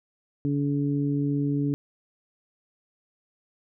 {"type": "harmonic tone", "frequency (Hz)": 142.7, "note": "D3", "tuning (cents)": -49, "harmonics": [1, 2, 3], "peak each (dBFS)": [-26, -25, -36], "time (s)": [0.45, 1.74], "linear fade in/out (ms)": 0, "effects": []}